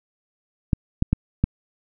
clicks, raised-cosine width 5 ms, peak -5 dBFS, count 4, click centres 0.732 / 1.024 / 1.13 / 1.44 s, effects none

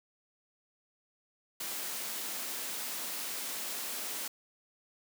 white high-pass noise, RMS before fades -38 dBFS, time 1.6-4.28 s, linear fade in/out 5 ms, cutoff 190 Hz, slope 24 dB/octave, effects none

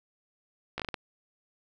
slowing click train, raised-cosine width 0.3 ms, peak -17 dBFS, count 6, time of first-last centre 0.78-0.942 s, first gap 16 ms, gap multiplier 1.36, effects none

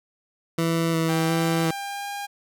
20% pulse tone with vibrato, 164.2 Hz, E3, 6 cents flat, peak -16 dBFS, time 0.58-1.71 s, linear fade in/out 5 ms, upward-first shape square, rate 1.4 Hz, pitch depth 13 cents each way
sawtooth tone with pitch glide, 791 to 807.6 Hz, G5 to G#5, +15 to -49 cents, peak -26 dBFS, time 1.08-2.27 s, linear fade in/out 20 ms, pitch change +36 cents, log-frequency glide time 1.56-2.09 s
effects none

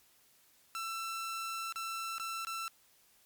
sawtooth tone with dropouts, 1338 Hz, E6, 25 cents sharp, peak -33 dBFS, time 0.75-2.68 s, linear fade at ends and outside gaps 0 ms, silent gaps 1.724-1.759 / 2.182-2.198 / 2.449-2.47 s, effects white hiss -66 dBFS RMS until 3.25 s + MP3 96 kbps

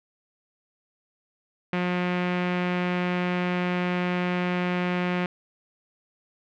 sawtooth tone with low-pass filter, 179 Hz, F3, 43 cents sharp, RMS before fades -26 dBFS, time 1.73-5.26 s, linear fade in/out 2 ms, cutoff 2400 Hz, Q 2.2, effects none

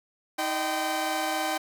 sawtooth tone cluster, 316.9 / 610 / 774 / 1026 Hz, D#4 / D#5 / G5 / C6, +32 / -34 / -22 / -34 cents, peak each -30 / -30 / -25 / -32 dBFS, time 0.38-1.58 s, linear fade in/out 10 ms, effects none

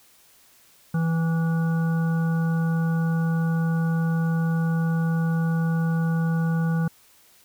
harmonic tone with a mistuned harmonic, 164.7 Hz, E3, 1 cent flat, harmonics 1 / 3 / 5 / 7 / 9, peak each -20 / -37 / -39 / -41 / -37 dBFS, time 0.94-6.88 s, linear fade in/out 5 ms, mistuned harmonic 9, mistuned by -30 cents, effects white hiss -56 dBFS RMS until 7.44 s

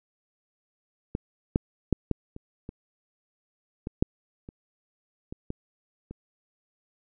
clicks, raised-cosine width 3 ms, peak -15 / -8 / -8 / -11 / -27 / -24 / -19 / -7 / -28 / -23 / -19 / -26 dBFS, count 12, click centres 1.151 / 1.559 / 1.927 / 2.113 / 2.364 / 2.691 / 3.871 / 4.025 / 4.489 / 5.325 / 5.504 / 6.11 s, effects none

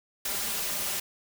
white noise with comb filter, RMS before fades -31 dBFS, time 0.25-1 s, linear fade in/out 5 ms, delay 5 ms, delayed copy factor +0.55, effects none

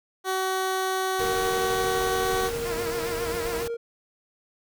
15% pulse tone, 377.5 Hz, F#4, 35 cents sharp, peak -18 dBFS, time 0.24-2.51 s, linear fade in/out 50 ms
pink noise, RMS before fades -35 dBFS, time 1.19-3.68 s, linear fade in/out 5 ms
triangle tone with tremolo, 466.2 Hz, A#4, in tune, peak -25 dBFS, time 1.2-3.77 s, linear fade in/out 10 ms, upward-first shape square, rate 12 Hz, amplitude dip 30%
10% pulse tone with vibrato, 338.3 Hz, E4, 45 cents sharp, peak -25 dBFS, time 2.65-3.63 s, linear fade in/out 5 ms, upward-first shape sine, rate 7.4 Hz, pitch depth 95 cents each way
effects none

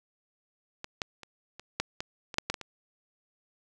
clicks, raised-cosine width 0.2 ms, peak -20 / -13 / -27 / -26 / -10 / -16 / -22 / -7 / -11 / -18 / -22 dBFS, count 11, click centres 0.844 / 1.018 / 1.233 / 1.596 / 1.8 / 2.005 / 2.342 / 2.384 / 2.5 / 2.542 / 2.613 s, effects none

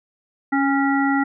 harmonic tone with a mistuned harmonic, 277.2 Hz, C#4, in tune, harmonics 1 / 3 / 5 / 7, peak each -18 / -23 / -25 / -26 dBFS, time 0.52-1.24 s, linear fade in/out 10 ms, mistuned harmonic 3, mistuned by -27 cents, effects none

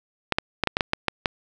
clicks, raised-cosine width 0.3 ms, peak -4 dBFS, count 9, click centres 0.323 / 0.385 / 0.637 / 0.673 / 0.769 / 0.808 / 0.934 / 1.083 / 1.258 s, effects none

